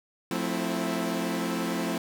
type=chord; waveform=sawtooth; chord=F major seventh; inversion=none; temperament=equal with one note detuned; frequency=178.08 / 220 / 261.6 / 329.6 Hz; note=F3 / A3 / C4 / E4; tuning=+34 / 0 / 0 / 0 cents; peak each=-29 dBFS; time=0.31-1.98 s; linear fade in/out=2 ms; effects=none